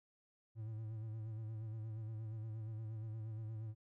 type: tone with vibrato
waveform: triangle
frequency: 110 Hz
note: A2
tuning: in tune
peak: -40 dBFS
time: 0.55-3.75 s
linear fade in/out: 50 ms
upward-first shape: sine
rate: 8.5 Hz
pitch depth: 48 cents each way
effects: none